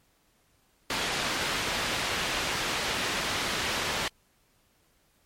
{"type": "low-pass noise", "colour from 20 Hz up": "white", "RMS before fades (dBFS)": -30, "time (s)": [0.9, 4.08], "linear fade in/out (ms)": 2, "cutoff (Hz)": 3500, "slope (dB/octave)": 12, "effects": ["pink hiss -67 dBFS RMS until 5.25 s", "MP3 64 kbps"]}